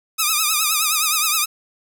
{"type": "tone with vibrato", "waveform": "5% pulse", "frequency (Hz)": 1244.5, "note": "D#6", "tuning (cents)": 0, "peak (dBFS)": -5, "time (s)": [0.18, 1.46], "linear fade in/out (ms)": 20, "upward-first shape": "triangle", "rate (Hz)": 9.6, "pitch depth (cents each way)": 110, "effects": []}